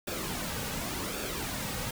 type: noise with flanger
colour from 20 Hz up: pink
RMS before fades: -35 dBFS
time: 0.07-1.91 s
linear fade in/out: 5 ms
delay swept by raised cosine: 0.98 to 2.98 ms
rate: 0.89 Hz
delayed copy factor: -0.55
effects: none